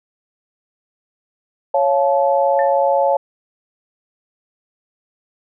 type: chord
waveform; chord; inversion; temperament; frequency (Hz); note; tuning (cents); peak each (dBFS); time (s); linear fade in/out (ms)
sine; Db augmented; none; just; 554.4 / 693 / 866.2; Db5 / F5 / A5; 0 / -14 / -27; -15 / -19 / -18; 1.74-3.17; 5
type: tone with exponential decay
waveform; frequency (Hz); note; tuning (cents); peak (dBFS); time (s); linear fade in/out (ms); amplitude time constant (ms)
sine; 1791; A6; +30; -23; 2.59-2.78; 1; 41
effects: none